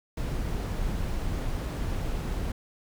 brown noise, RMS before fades -30 dBFS, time 0.17-2.52 s, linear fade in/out 5 ms, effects none

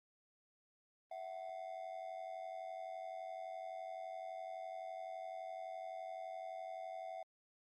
triangle ring-modulated tone, 706 Hz, F5, 19 cents sharp, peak -39 dBFS, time 1.11-7.23 s, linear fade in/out 5 ms, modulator 45.9 Hz, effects Opus 32 kbps

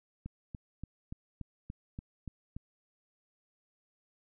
click train, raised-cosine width 5 ms, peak -28 dBFS, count 9, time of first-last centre 0.26-2.565 s, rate 3.47 Hz, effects none

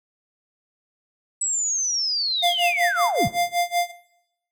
sine linear sweep, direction down, 7902 to 77.78 Hz, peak -21 dBFS, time 1.41-3.28 s, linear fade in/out 5 ms
square tone with tremolo, 698.5 Hz, F5, in tune, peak -18 dBFS, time 2.42-3.92 s, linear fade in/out 20 ms, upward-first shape sine, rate 5.3 Hz, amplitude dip 95%
effects noise-tail reverb RT60 0.8 s tail -17 dB re dry

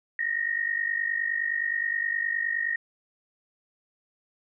sine tone pair together, 1840.4 / 1890 Hz, A#6 / A#6, -23 / +23 cents, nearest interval unison, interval 46 cents, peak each -28 dBFS, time 0.19-2.76 s, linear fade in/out 2 ms, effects none

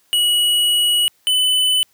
square tone pair in turn, 2920 / 3007 Hz, F#7 / F#7, -24 / +27 cents, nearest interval minor second, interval 51 cents, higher second, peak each -14 dBFS, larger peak neither, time 0.13-1.08 / 1.27-1.83 s, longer first, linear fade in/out 0 ms, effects white hiss -59 dBFS RMS until 1.93 s + high-pass 80 Hz 12 dB/octave

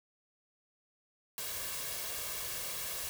white noise with comb filter, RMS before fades -39 dBFS, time 1.38-3.09 s, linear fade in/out 0 ms, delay 1.8 ms, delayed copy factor +0.55, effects none

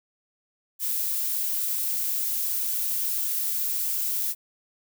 violet noise, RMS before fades -27 dBFS, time 0.79-4.35 s, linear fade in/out 50 ms, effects none

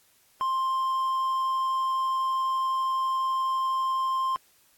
triangle tone pair in turn, 1052 / 1052 Hz, C6 / C6, +9 / +9 cents, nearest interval unison, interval 0 cents, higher neither, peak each -22 dBFS, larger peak neither, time 0.41-2.91 / 2.91-4.36 s, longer first, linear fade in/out 0 ms, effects white hiss -62 dBFS RMS until 4.77 s + AAC 64 kbps

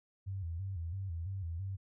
sine tone with vibrato, 89.8 Hz, F2, 49 cents sharp, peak -36 dBFS, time 0.26-1.77 s, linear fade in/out 20 ms, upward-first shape square, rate 3 Hz, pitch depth 130 cents each way, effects none

